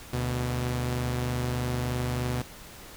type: tone pair together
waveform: sawtooth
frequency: 73.42 / 123.62 Hz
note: D2 / B2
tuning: 0 / +2 cents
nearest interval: major sixth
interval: 902 cents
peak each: -30 / -24 dBFS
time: 0.13-2.42 s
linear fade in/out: 5 ms
effects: pink hiss -46 dBFS RMS until 2.96 s